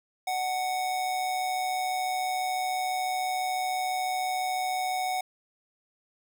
square tone with amplitude modulation, 742 Hz, F#5, 5 cents sharp, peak -26 dBFS, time 0.27-5.21 s, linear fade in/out 5 ms, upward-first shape sine, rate 134 Hz, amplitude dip 40%, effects none

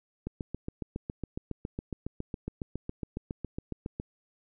click train, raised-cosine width 3 ms, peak -21 dBFS, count 28, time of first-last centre 0.27-3.999 s, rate 7.24 Hz, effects none

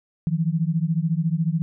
sine beating tone pair, 157.8 / 171.8 Hz, D#3 / F3, +25 / -28 cents, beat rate 14 Hz, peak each -22 / -23 dBFS, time 0.27-1.62 s, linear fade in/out 0 ms, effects none

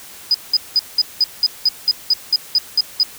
sine tone bursts, 4978 Hz, D#8, in tune, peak -10 dBFS, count 13, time 0.31-3.032 s, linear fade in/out 2 ms, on 34 ms, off 190 ms, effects white hiss -38 dBFS RMS until 3.18 s

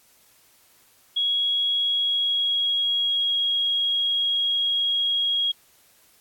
sine tone with pitch glide, 3322 to 3291 Hz, G#7 to G#7, 0 to -16 cents, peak -20 dBFS, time 1.16-5.52 s, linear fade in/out 10 ms, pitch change -16 cents, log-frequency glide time 1.72-3.48 s, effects white hiss -58 dBFS RMS until 6.2 s + AAC 64 kbps

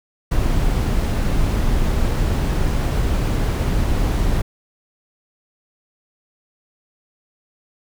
brown noise, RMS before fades -18 dBFS, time 0.31-4.42 s, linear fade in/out 10 ms, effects none

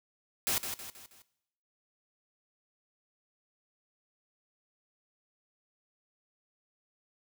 white noise with echo, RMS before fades -30 dBFS, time 0.47-0.58 s, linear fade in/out 0 ms, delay 160 ms, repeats 4, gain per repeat -7 dB, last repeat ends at 1.22 s, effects noise-tail reverb RT60 0.8 s tail -18 dB re dry

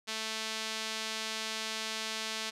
sawtooth tone with band-pass filter, 220 Hz, A3, in tune, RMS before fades -37 dBFS, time 0.07-2.51 s, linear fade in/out 20 ms, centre 4200 Hz, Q 1, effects resampled to 32000 Hz

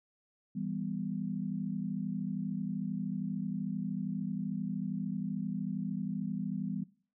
sine chord, E minor, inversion none, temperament just, 164.81 / 197.78 / 247.2 Hz, E3 / G3 / B3, 0 / +16 / +2 cents, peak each -39 / -36 / -39 dBFS, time 0.55-6.84 s, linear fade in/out 10 ms, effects noise-tail reverb RT60 0.4 s tail -18 dB re dry

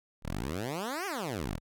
10% pulse exponential two-way sweep, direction up then down, 32.7 to 415.3 to 32.7 Hz, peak -25 dBFS, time 0.22-1.6 s, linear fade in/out 50 ms, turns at 1.06 s, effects none

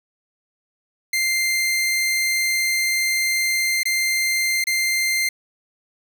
sawtooth tone with dropouts, 2093 Hz, C7, in tune, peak -15 dBFS, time 1.13-5.29 s, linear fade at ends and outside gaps 5 ms, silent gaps 3.833-3.854 / 4.641-4.669 s, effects none

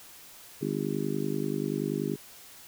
harmonic tone, 50.4 Hz, G1, 49 cents sharp, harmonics 3 / 4 / 5 / 6 / 7 / 8, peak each -35 / -35 / -35 / -35 / -35 / -35 dBFS, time 0.61-2.16 s, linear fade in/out 10 ms, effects white hiss -50 dBFS RMS until 2.67 s

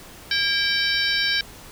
harmonic tone with a mistuned harmonic, 772 Hz, G5, 27 cents flat, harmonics 2 / 3 / 4 / 5 / 6 / 7, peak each -24 / -28 / -28 / -26 / -27 / -28 dBFS, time 0.31-1.41 s, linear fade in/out 2 ms, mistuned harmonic 2, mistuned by +81 cents, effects pink hiss -43 dBFS RMS until 1.71 s

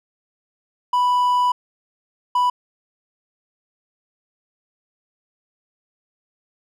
triangle tone bursts at uneven times, 987.8 Hz, B5, in tune, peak -13 dBFS, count 2, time 0.93-1.52 / 2.35-2.5 s, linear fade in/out 5 ms, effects none

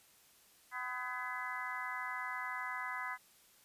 harmonic tone with a mistuned harmonic, 252 Hz, B3, 35 cents sharp, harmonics 3 / 4 / 5 / 6 / 7 / 8, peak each -50 / -43 / -45 / -47 / -45 / -44 dBFS, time 0.71-3.18 s, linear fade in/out 50 ms, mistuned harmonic 7, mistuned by -78 cents, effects white hiss -65 dBFS RMS until 3.64 s + resampled to 32000 Hz

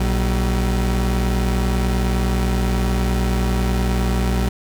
35% pulse tone pair together, 60.1 / 190.59 Hz, B1 / G3, -46 / -48 cents, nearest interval octave + minor sixth, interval 1998 cents, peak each -16 / -21 dBFS, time 0-4.49 s, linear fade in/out 5 ms, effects none

